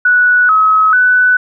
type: tone with pitch steps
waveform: sine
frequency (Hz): 1474 / 1280 / 1494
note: F#6 / D#6 / F#6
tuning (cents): -7 / +49 / +16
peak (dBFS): -6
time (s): 0.05-1.37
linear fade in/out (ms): 5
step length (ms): 440
effects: none